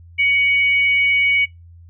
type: tone pair together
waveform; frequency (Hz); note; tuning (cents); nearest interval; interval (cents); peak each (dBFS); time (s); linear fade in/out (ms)
sine; 2246 / 2942; C#7 / F#7; +22 / -11; perfect fourth; 467; -13 / -25; 0.18-1.46; 20
effects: noise-tail reverb RT60 0.2 s tail -23 dB re dry + added 85 Hz sine -40 dBFS peak until 1.89 s